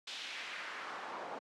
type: noise with band-pass filter sweep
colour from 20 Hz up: pink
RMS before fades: -44 dBFS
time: 0.07-1.39 s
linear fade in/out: 5 ms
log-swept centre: 3800 to 680 Hz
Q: 1.5
effects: high-pass 200 Hz 12 dB/octave + low-pass 7000 Hz 12 dB/octave